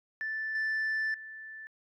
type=tone with level steps; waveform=sine; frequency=1760 Hz; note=A6; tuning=in tune; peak=-31 / -26 / -42 dBFS; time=0.21-1.67 s; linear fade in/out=0 ms; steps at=0.55 / 1.14 s; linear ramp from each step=2 ms; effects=tanh soft clip ceiling -27 dBFS